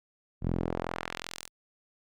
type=tone with band-pass filter sweep; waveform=sawtooth; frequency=42.64 Hz; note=F1; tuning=41 cents flat; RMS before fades=-34 dBFS; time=0.41-1.5 s; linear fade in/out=50 ms; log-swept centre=140 to 10000 Hz; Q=0.82; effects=none